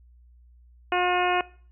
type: harmonic tone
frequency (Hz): 358.9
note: F4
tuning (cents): +47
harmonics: 1 / 2 / 3 / 4 / 5 / 6 / 7 / 8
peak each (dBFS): -27 / -25 / -29 / -30 / -34 / -36 / -32 / -35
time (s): 0.92-1.41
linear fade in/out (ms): 2
effects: noise-tail reverb RT60 0.5 s tail -22 dB re dry + added 60 Hz sine -51 dBFS peak until 1.71 s